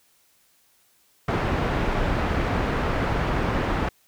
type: low-pass noise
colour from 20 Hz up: pink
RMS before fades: -24 dBFS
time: 1.28-3.89 s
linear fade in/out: 5 ms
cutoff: 1800 Hz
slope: 12 dB/octave
effects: white hiss -62 dBFS RMS until 4.07 s